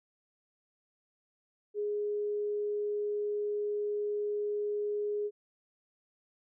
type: tone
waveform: sine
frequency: 415.3 Hz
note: G#4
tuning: in tune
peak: -30 dBFS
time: 1.74-5.31 s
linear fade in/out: 50 ms
effects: none